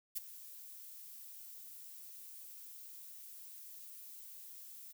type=noise with ADSR envelope; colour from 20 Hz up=violet; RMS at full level=-36 dBFS; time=0.15-4.93 s; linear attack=22 ms; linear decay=16 ms; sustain=-16 dB; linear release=21 ms; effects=none